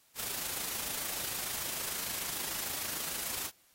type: noise with amplitude modulation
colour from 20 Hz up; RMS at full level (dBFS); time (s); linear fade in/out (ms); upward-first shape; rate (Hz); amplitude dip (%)
white; -35; 0.15-3.51; 50; sine; 26.7; 45
effects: white hiss -66 dBFS RMS until 3.74 s + AAC 48 kbps